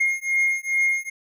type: beating tone pair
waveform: triangle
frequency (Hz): 2137 / 2139.4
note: C7 / C7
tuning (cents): +36 / +38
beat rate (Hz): 2.4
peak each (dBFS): -21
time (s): 0-1.1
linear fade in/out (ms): 10
effects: none